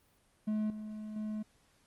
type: tone with level steps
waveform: triangle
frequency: 214.1 Hz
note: A3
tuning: 47 cents flat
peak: -28 / -38 / -33 dBFS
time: 0.47-1.43 s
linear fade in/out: 10 ms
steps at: 0.7 / 1.16 s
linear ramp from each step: 2 ms
effects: pink hiss -69 dBFS RMS until 1.86 s + Opus 32 kbps